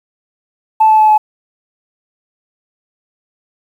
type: tone with pitch steps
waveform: sine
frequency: 875 / 868.5 / 862 / 855.5 Hz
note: A5 / A5 / A5 / A5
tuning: -10 / -23 / -36 / -49 cents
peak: -4 dBFS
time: 0.8-1.18 s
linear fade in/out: 10 ms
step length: 95 ms
effects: tanh soft clip ceiling -1 dBFS + 7-bit